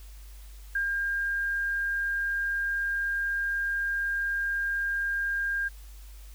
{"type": "tone with ADSR envelope", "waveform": "sine", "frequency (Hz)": 1606, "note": "G6", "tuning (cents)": 41, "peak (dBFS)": -24, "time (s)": [0.75, 5.69], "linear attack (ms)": 5, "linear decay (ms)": 100, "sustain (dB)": -2, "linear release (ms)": 18, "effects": ["added 50 Hz sine -43 dBFS peak until 6.34 s", "white hiss -56 dBFS RMS until 6.34 s"]}